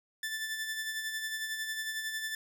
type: tone with tremolo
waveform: sawtooth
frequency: 1760 Hz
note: A6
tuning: in tune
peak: -29 dBFS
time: 0.23-2.35 s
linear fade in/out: 2 ms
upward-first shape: sine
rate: 11 Hz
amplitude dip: 45%
effects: none